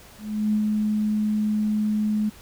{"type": "tone with ADSR envelope", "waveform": "sine", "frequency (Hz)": 212.6, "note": "G#3", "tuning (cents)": 41, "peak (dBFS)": -18, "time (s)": [0.18, 2.3], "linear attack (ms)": 350, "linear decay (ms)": 91, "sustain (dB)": -2, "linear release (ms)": 15, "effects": ["pink hiss -48 dBFS RMS until 2.41 s"]}